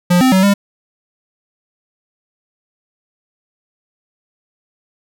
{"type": "tone with pitch steps", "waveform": "square", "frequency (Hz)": [177.2, 258.7, 188.9, 200.5], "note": ["F3", "C4", "F#3", "G3"], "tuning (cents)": [25, -19, 36, 39], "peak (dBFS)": -9, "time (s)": [0.1, 0.54], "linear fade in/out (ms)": 10, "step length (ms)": 110, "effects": []}